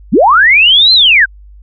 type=linear two-way sweep; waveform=sine; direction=up then down; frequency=141.9 to 4186 to 1461 Hz; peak=-3 dBFS; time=0.12-1.26 s; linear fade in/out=20 ms; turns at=0.93 s; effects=added 50 Hz sine -33 dBFS peak until 1.62 s